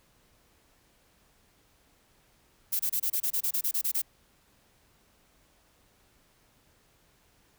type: noise bursts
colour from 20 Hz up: violet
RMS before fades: -28 dBFS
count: 13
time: 2.72-4.019 s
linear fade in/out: 10 ms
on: 75 ms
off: 27 ms
effects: pink hiss -65 dBFS RMS until 7.58 s